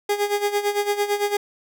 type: tone with tremolo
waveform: 30% pulse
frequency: 410 Hz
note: G#4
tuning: 22 cents flat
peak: -15 dBFS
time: 0.09-1.37 s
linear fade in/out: 5 ms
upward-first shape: sine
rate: 8.9 Hz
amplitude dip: 75%
effects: none